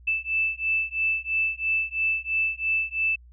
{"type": "beating tone pair", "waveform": "sine", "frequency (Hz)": [2637, 2640], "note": ["E7", "E7"], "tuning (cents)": [0, 2], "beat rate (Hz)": 3, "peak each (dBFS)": -26, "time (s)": [0.07, 3.16], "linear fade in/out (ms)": 10, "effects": ["added 60 Hz sine -47 dBFS peak until 3.32 s"]}